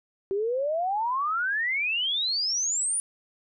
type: exponential sweep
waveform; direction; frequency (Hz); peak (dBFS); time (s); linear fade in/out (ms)
sine; up; 380 to 9760; -24; 0.31-3; 0
effects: none